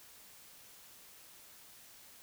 silence, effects white hiss -57 dBFS RMS until 2.22 s

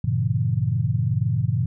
sine chord, G diminished seventh, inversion none, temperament equal, 98 / 116.54 / 138.59 / 164.81 Hz, G2 / Bb2 / Db3 / Fb3, 0 / 0 / 0 / 0 cents, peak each -26 / -22 / -25 / -28 dBFS, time 0.04-1.66 s, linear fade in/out 5 ms, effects none

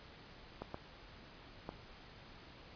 clicks, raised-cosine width 1 ms, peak -27 dBFS, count 3, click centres 0.62 / 0.744 / 1.691 s, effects pink hiss -56 dBFS RMS until 2.75 s + resampled to 11025 Hz

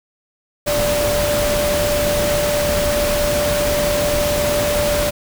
sine tone in noise, 587.3 Hz, D5, in tune, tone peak -17 dBFS, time 0.66-5.11 s, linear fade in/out 20 ms, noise pink, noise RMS -21 dBFS, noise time 0.66-5.11 s, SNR +1 dB, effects none

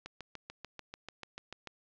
click train, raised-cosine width 0.2 ms, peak -25 dBFS, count 12, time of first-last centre 0.06-1.673 s, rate 6.82 Hz, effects low-pass 5000 Hz 12 dB/octave + 11-bit

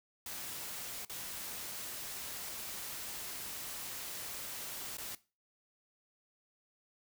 white noise with dropouts, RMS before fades -43 dBFS, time 0.26-5.15 s, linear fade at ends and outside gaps 2 ms, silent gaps 1.05-1.096 / 4.97-4.982 s, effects noise-tail reverb RT60 0.3 s tail -18 dB re dry

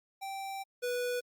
square tone pair in turn, 780 / 491.4 Hz, G5 / B4, -9 / -9 cents, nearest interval minor sixth, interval 800 cents, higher first, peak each -38 / -32 dBFS, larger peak second, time 0.21-0.64 / 0.82-1.21 s, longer first, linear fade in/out 20 ms, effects Opus 48 kbps

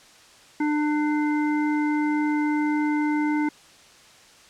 harmonic tone with a mistuned harmonic, 299.7 Hz, D4, 35 cents sharp, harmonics 1 / 3 / 5 / 7, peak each -21 / -30 / -36 / -34 dBFS, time 0.6-3.49 s, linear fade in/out 5 ms, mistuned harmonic 7, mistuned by -18 cents, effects white hiss -51 dBFS RMS until 4.49 s + low-pass 7000 Hz 12 dB/octave

